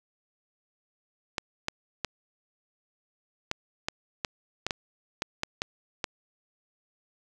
clicks, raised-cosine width 0.2 ms, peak -11 dBFS, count 12, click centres 1.382 / 1.684 / 2.047 / 3.514 / 3.885 / 4.248 / 4.666 / 4.708 / 5.221 / 5.434 / 5.619 / 6.042 s, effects none

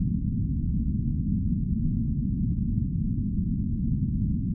white low-pass noise, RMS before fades -26 dBFS, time 0-4.54 s, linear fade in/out 5 ms, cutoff 240 Hz, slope 48 dB/octave, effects none

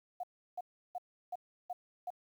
sine tone bursts, 720 Hz, F#5, 47 cents flat, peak -36 dBFS, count 6, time 0.2-2.104 s, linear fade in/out 5 ms, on 34 ms, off 340 ms, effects 11-bit

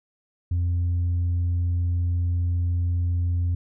sine tone with tanh clipping, 87.31 Hz, F2, in tune, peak -21 dBFS, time 0.51-3.55 s, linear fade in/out 5 ms, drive 1 dB, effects none

